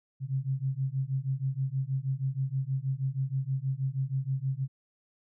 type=beating tone pair; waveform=sine; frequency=130.81 / 137.11 Hz; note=C3 / C#3; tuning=0 / -19 cents; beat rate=6.3 Hz; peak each=-31 dBFS; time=0.2-4.68 s; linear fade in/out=50 ms; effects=none